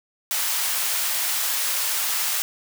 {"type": "high-pass noise", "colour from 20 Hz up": "white", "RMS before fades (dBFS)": -24, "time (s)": [0.31, 2.42], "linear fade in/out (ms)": 0, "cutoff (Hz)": 810, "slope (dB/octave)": 12, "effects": []}